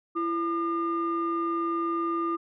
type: tone pair together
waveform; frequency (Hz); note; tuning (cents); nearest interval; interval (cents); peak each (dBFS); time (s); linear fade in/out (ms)
sine; 335.1 / 1207; E4 / D6; +29 / +47; octave + minor seventh; 2218; -27; 0.15-2.37; 20
effects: tanh soft clip ceiling -20 dBFS